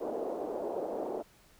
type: band-pass noise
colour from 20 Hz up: pink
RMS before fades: -36 dBFS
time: 0-1.23 s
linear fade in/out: 20 ms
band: 340 to 680 Hz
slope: 24 dB/octave
effects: pink hiss -62 dBFS RMS until 1.59 s